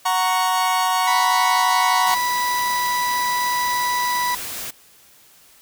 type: chord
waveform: 40% pulse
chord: F# major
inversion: none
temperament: equal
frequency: 740 / 932.3 / 1108.7 Hz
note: F#5 / A#5 / C#6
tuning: 0 / 0 / 0 cents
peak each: -21 dBFS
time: 0.05-2.15 s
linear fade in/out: 10 ms
type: harmonic tone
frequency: 984 Hz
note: B5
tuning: 7 cents flat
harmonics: 1 / 2 / 4 / 5 / 6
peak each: -20 / -26 / -32 / -34 / -36 dBFS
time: 1.07-4.35 s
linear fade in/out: 5 ms
type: noise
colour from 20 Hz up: white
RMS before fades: -30 dBFS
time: 2.06-4.71 s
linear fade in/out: 10 ms
effects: white hiss -51 dBFS RMS until 5.61 s